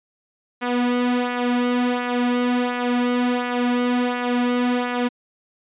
sawtooth tone with flanger, 245.4 Hz, B3, 11 cents flat, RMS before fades -21 dBFS, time 0.61-5.09 s, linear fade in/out 20 ms, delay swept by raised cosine 0.23 to 2.93 ms, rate 1.4 Hz, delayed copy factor -0.6, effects resampled to 8000 Hz

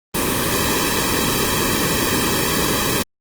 pink noise with comb filter, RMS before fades -19 dBFS, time 0.14-3.03 s, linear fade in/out 10 ms, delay 1.4 ms, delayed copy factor -0.85, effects Opus 24 kbps

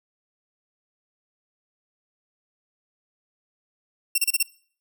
5% pulse tone bursts, 2722 Hz, F7, 45 cents flat, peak -9 dBFS, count 5, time 4.15-4.429 s, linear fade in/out 5 ms, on 31 ms, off 31 ms, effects noise-tail reverb RT60 0.5 s tail -22 dB re dry

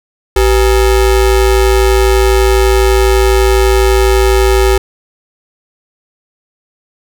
square ring-modulated tone, 220 Hz, A3, in tune, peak -4 dBFS, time 0.36-4.78 s, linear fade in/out 5 ms, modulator 164 Hz, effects none

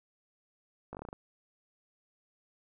slowing click train, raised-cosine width 1 ms, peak -28 dBFS, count 8, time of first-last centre 0.93-1.129 s, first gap 18 ms, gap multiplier 1.15, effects none

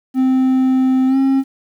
triangle tone with pitch glide, 260.2 to 268.8 Hz, C4 to C4, -9 to +47 cents, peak -9 dBFS, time 0.14-1.44 s, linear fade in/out 50 ms, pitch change +56 cents, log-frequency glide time 1.07-1.17 s, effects 8-bit

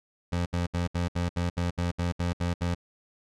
25% pulse tone bursts, 87.31 Hz, F2, in tune, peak -22 dBFS, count 12, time 0.32-2.748 s, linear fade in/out 10 ms, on 140 ms, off 68 ms, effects low-pass 7000 Hz 12 dB/octave

